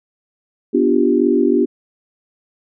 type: chord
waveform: sine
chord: G dominant seventh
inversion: first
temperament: equal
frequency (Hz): 246.9 / 293.7 / 349.2 / 392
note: B3 / D4 / F4 / G4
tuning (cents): 0 / 0 / 0 / 0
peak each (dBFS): -17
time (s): 0.73-1.66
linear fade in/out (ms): 20
effects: none